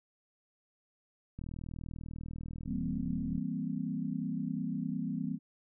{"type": "click train", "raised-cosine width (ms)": 5, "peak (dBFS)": -30, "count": 81, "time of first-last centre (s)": [1.39, 3.38], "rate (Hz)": 40.2}
{"type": "chord", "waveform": "sine", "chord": "C dominant seventh", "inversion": "first", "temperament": "equal", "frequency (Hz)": [164.81, 196, 233.1, 261.6], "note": ["E3", "G3", "Bb3", "C4"], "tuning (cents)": [0, 0, 0, 0], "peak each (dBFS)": -38, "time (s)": [2.65, 5.39], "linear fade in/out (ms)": 50}
{"effects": []}